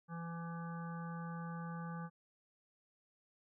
harmonic tone, 168.1 Hz, E3, 34 cents sharp, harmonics 1 / 3 / 5 / 7 / 9 / 10, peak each -42 / -55 / -52 / -51 / -55 / -63 dBFS, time 0.08-2.1 s, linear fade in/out 50 ms, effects none

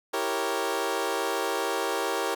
20% pulse chord, E diminished seventh, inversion none, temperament equal, 329.6 / 392 / 466.2 / 554.4 Hz, E4 / G4 / Bb4 / Db5, 0 / 0 / 0 / 0 cents, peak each -30 / -26 / -26 / -28 dBFS, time 0.13-2.35 s, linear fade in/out 10 ms, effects none

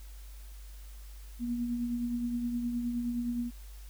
sine tone with tremolo, 239.5 Hz, A#3, 47 cents sharp, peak -28 dBFS, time 1.39-3.51 s, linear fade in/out 50 ms, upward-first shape triangle, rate 9.6 Hz, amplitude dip 45%, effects added 50 Hz sine -44 dBFS peak until 3.89 s + white hiss -58 dBFS RMS until 3.89 s

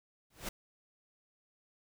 pink noise with exponential growth, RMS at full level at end -35 dBFS, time 0.3-0.49 s, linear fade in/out 5 ms, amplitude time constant 41 ms, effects none

